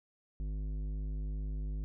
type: tone with tanh clipping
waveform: sine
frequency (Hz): 51.2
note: G#1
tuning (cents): -24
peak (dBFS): -36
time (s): 0.4-1.84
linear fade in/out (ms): 0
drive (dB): 12
effects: none